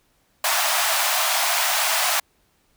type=high-pass noise; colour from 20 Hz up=pink; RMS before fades=-21 dBFS; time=0.44-2.2 s; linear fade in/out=5 ms; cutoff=620 Hz; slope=96 dB/octave; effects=pink hiss -64 dBFS RMS until 2.76 s